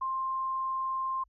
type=tone; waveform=sine; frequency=1054 Hz; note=C6; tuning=12 cents sharp; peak=-29 dBFS; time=0.01-1.24 s; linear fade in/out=10 ms; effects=added 50 Hz sine -64 dBFS peak until 1.28 s